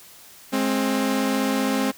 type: tone pair together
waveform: sawtooth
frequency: 209.7 / 265.3 Hz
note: G#3 / C4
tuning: +17 / +24 cents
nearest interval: major third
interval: 407 cents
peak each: -21 / -18 dBFS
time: 0.52-1.92 s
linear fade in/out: 20 ms
effects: white hiss -47 dBFS RMS until 1.97 s